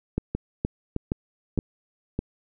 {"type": "two click trains", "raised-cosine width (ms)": 3, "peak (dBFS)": [-13, -11], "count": [4, 4], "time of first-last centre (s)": [[0.35, 2.19], [0.18, 1.588]], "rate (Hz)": [1.63, 2.13], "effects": []}